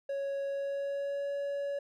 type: tone with pitch glide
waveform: triangle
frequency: 554.4 to 564.4 Hz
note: C#5 to C#5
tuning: 0 to +31 cents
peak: -30 dBFS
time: 0.09-1.79 s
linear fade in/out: 5 ms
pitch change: +31 cents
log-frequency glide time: 0.46-1.32 s
effects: none